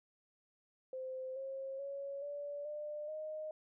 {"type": "tone with pitch steps", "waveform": "sine", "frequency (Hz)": [519, 537.6, 556.9, 576.9, 597.6, 619], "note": ["C5", "C5", "C#5", "D5", "D5", "D#5"], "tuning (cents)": [-14, 47, 8, -31, 30, -9], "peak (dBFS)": -40, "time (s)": [0.93, 3.51], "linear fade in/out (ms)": 2, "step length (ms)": 430, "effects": []}